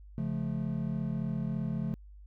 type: chord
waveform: triangle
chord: Db augmented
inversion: none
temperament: just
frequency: 138.59 / 173.24 / 216.5 Hz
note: Db3 / F3 / A3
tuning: 0 / -14 / -28 cents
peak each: -33 dBFS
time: 0.18-1.94 s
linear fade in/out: 0 ms
effects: added 50 Hz sine -48 dBFS peak until 2.26 s